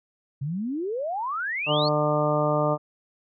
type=exponential sweep; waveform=sine; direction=up; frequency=130.6 to 4541 Hz; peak=-26 dBFS; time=0.41-1.89 s; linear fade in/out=10 ms
type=harmonic tone; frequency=150 Hz; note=D3; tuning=37 cents sharp; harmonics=1 / 2 / 3 / 4 / 5 / 6 / 7 / 8; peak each=-27 / -30 / -30 / -24 / -32 / -32 / -34 / -29 dBFS; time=1.66-2.78 s; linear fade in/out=50 ms
effects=none